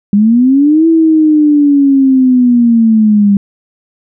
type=linear two-way sweep; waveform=sine; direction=up then down; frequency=198 to 329.6 to 198 Hz; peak=-4 dBFS; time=0.13-3.37 s; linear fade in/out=2 ms; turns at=0.87 s; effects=none